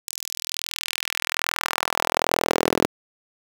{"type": "tone with high-pass filter sweep", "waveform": "sawtooth", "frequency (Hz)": 41.2, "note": "E1", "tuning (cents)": 0, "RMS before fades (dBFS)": -26, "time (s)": [0.07, 2.86], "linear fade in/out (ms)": 10, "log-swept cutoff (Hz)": [7000, 320], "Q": 1.4, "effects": ["7-bit"]}